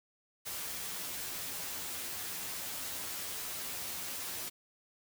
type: noise with comb filter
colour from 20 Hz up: white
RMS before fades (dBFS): -40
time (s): 0.45-4.5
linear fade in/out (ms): 20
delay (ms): 11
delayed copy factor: +0.65
effects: none